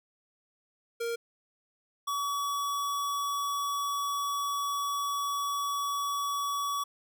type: tone pair in turn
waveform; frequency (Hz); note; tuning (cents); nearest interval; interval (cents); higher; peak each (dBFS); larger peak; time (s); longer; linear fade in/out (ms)
square; 466.2 / 1135.4; A#4 / C#6; 0 / +41; octave + minor third; 1541; second; -31 / -30; second; 1-1.16 / 2.07-6.84; second; 10
effects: none